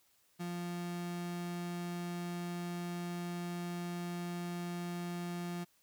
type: tone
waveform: 35% pulse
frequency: 174.61 Hz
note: F3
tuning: in tune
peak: -36 dBFS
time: 0.39-5.65 s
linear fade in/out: 20 ms
effects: white hiss -71 dBFS RMS until 5.82 s